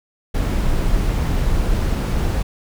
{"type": "noise", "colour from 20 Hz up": "brown", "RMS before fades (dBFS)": -18, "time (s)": [0.34, 2.43], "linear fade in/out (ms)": 10, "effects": []}